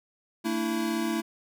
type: chord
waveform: square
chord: A suspended fourth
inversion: none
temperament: equal with one note detuned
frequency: 225.4 / 293.7 / 329.6 Hz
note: A3 / D4 / E4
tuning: +42 / 0 / 0 cents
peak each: -31 / -36 / -30 dBFS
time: 0.44-1.22 s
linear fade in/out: 20 ms
effects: none